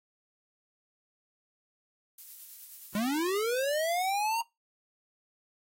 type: noise with tremolo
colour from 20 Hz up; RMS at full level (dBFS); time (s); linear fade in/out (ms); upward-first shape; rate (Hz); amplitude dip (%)
violet; -45; 2.18-4.1; 5; sine; 9.4; 30
type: linear sweep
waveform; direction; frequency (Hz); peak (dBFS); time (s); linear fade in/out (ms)
square; up; 197.6 to 932.3; -28; 2.95-4.41; 2
effects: noise-tail reverb RT60 0.2 s tail -20 dB re dry + AAC 48 kbps